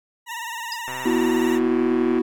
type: tone with vibrato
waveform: 20% pulse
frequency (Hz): 932.3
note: A#5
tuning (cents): 0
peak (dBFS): -24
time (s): 0.26-1.6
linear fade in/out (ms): 50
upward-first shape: sine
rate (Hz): 19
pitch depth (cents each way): 72
type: tone with exponential decay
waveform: sine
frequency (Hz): 4978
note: D#8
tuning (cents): 0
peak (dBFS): -23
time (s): 0.72-0.81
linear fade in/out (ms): 1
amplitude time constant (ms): 18
type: click train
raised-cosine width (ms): 0.5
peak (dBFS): -19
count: 168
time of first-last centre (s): 0.88-2.185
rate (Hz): 128
type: chord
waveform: triangle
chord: B suspended fourth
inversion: none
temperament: equal with one note detuned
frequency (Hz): 245.4 / 329.6 / 370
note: B3 / E4 / F#4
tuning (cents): -11 / 0 / 0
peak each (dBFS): -20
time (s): 1.05-2.22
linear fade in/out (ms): 10
effects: none